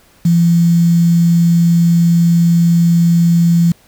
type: tone with quantisation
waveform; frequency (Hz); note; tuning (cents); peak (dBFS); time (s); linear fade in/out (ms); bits
sine; 170; F3; -46; -7; 0.25-3.72; 5; 5
effects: pink hiss -49 dBFS RMS until 3.87 s